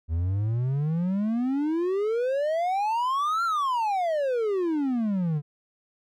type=exponential two-way sweep; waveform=triangle; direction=up then down; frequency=78.2 to 1395 to 142.1 Hz; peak=-21 dBFS; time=0.08-5.42 s; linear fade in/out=50 ms; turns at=3.44 s; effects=none